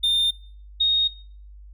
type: tone pair in turn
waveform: triangle / sine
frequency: 3621 / 3725 Hz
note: A7 / A#7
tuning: +49 / -2 cents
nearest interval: unison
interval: 49 cents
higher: second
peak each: -16 dBFS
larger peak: neither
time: 0.03-0.31 / 0.8-1.08 s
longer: neither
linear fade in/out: 10 ms
effects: noise-tail reverb RT60 0.5 s tail -22 dB re dry + added 50 Hz sine -41 dBFS peak until 1.73 s